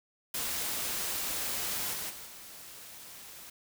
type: noise with level steps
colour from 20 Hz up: white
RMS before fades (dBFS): -34 / -37 / -45 / -48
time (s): 0.34-3.5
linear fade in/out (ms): 5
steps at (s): 1.92 / 2.09 / 2.25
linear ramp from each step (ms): 20
effects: none